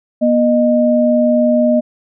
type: tone pair together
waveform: sine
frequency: 241 / 615 Hz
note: B3 / D#5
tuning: -42 / -20 cents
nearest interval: octave + major third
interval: 1622 cents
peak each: -12 dBFS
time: 0.21-1.81 s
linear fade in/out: 20 ms
effects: none